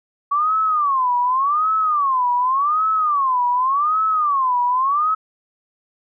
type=tone with vibrato; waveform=sine; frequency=1124 Hz; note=C#6; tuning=24 cents sharp; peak=-15 dBFS; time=0.31-5.15 s; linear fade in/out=10 ms; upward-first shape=sine; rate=0.87 Hz; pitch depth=250 cents each way; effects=none